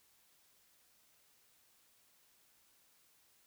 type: silence
effects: white hiss -70 dBFS RMS until 3.46 s